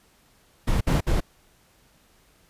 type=noise bursts; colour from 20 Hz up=brown; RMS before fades=-21 dBFS; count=3; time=0.67-1.206 s; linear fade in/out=10 ms; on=140 ms; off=58 ms; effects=pink hiss -60 dBFS RMS until 2.49 s + resampled to 32000 Hz